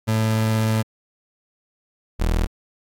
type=tone pair in turn; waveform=30% pulse; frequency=110.4 / 40.68 Hz; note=A2 / E1; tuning=+6 / -22 cents; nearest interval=octave + perfect fourth; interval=1728 cents; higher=first; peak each=-15 dBFS; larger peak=neither; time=0.07-0.83 / 2.19-2.47 s; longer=first; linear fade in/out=20 ms; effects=AAC 64 kbps